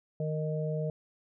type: harmonic tone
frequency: 154.7 Hz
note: D#3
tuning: 10 cents flat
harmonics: 1 / 3 / 4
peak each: -31 / -36 / -37 dBFS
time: 0.2-0.9 s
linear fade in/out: 2 ms
effects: none